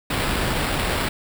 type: noise with sample-and-hold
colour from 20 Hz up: pink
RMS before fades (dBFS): -23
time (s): 0.1-1.09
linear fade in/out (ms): 5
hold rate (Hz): 6300
effects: none

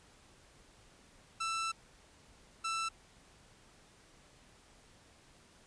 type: tone bursts at uneven times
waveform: sawtooth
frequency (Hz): 1330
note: E6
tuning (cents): +15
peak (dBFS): -30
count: 2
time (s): 1.4-1.72 / 2.64-2.89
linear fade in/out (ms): 10
effects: pink hiss -62 dBFS RMS until 5.66 s + resampled to 22050 Hz

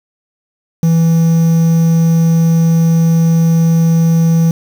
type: tone with quantisation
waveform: triangle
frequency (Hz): 164.81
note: E3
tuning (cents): 0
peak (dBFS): -5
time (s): 0.83-4.51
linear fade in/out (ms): 2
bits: 5
effects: none

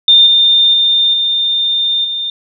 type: tone with level steps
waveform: sine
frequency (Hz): 3615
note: A7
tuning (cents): +46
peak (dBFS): -3 / -6 / -8 / -11 / -16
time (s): 0.08-2.3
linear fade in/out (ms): 2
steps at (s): 0.26 / 0.73 / 1.13 / 2.04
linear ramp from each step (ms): 10
effects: none

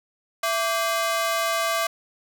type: ring-modulated tone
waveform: sawtooth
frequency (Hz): 914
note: A#5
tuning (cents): -34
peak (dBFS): -15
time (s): 0.43-1.87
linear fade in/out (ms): 5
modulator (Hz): 248
effects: none

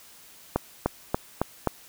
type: accelerating click train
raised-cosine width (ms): 1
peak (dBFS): -8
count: 5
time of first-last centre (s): 0.56-1.673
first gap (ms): 300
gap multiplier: 0.95
effects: white hiss -51 dBFS RMS until 1.88 s

